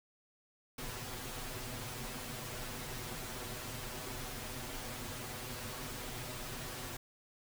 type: noise with comb filter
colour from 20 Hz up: pink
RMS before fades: -43 dBFS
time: 0.78-6.97 s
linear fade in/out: 5 ms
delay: 8 ms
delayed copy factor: +0.95
effects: none